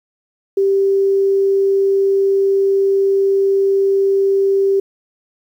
sine tone, 392 Hz, G4, in tune, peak -11 dBFS, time 0.57-4.8 s, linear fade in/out 5 ms, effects 8-bit

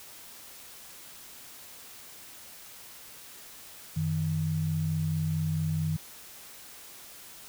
sine tone pair together, 92.5 / 157.06 Hz, F#2 / D#3, 0 / +17 cents, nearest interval major sixth, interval 917 cents, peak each -33 / -27 dBFS, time 3.96-5.97 s, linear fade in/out 10 ms, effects white hiss -48 dBFS RMS until 7.48 s

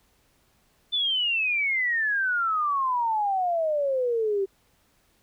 sine exponential sweep, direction down, 3543 to 382 Hz, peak -22 dBFS, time 0.92-4.46 s, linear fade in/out 20 ms, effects pink hiss -65 dBFS RMS until 5.22 s

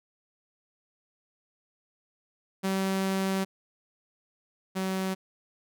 sawtooth tone pair in turn, 192 / 189.36 Hz, G3 / F#3, -36 / +40 cents, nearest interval unison, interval 24 cents, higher first, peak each -22 / -24 dBFS, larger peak first, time 2.63-3.45 / 4.75-5.15 s, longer first, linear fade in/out 20 ms, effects none

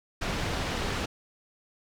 pink low-pass noise, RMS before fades -31 dBFS, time 0.21-1.06 s, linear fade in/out 10 ms, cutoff 4800 Hz, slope 12 dB/octave
clicks, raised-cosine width 5 ms, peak -24 dBFS, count 3, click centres 0.435 / 0.717 / 0.751 s
effects none

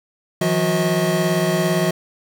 square tone cluster, 162 / 179.6 / 363.6 / 637 Hz, E3 / F3 / F#4 / D#5, -30 / +49 / -30 / +41 cents, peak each -23 dBFS, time 0.41-1.91 s, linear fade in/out 5 ms, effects none

